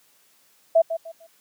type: tone with echo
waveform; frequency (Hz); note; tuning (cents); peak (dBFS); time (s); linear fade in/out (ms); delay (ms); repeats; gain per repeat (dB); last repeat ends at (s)
sine; 658; E5; -3; -12; 0.75-0.82; 10; 150; 3; -11; 1.27
effects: white hiss -60 dBFS RMS until 1.4 s + high-pass 150 Hz 12 dB/octave